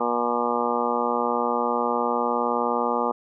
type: harmonic tone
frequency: 119.9 Hz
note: A#2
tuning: 49 cents sharp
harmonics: 2 / 3 / 4 / 5 / 6 / 7 / 8 / 9 / 10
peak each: -30 / -33 / -27 / -32 / -32 / -28 / -31 / -31 / -29 dBFS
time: 0-3.12 s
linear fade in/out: 10 ms
effects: none